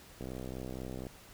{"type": "click train", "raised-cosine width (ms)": 2, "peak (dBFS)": -28, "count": 56, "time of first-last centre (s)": [0.21, 1.068], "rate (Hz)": 64.1, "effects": ["pink hiss -55 dBFS RMS until 1.33 s"]}